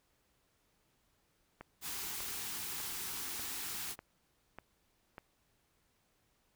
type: click train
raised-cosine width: 0.5 ms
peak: -31 dBFS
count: 7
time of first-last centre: 1.61-5.181 s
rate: 1.68 Hz
type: band-stop noise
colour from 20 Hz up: white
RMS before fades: -41 dBFS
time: 1.81-3.96 s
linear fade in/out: 50 ms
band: 470 to 710 Hz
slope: 96 dB/octave
effects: pink hiss -75 dBFS RMS until 6.55 s